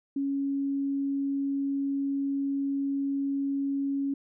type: tone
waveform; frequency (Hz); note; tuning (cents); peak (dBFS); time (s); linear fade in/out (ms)
sine; 277.2; C#4; 0; -26; 0.16-4.14; 5
effects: none